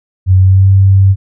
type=tone with pitch glide; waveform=sine; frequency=93.5 to 96.85 Hz; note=F#2 to G2; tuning=+19 to -20 cents; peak=-3 dBFS; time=0.26-1.16 s; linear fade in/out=50 ms; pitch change=+61 cents; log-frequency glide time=0.37-0.69 s; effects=none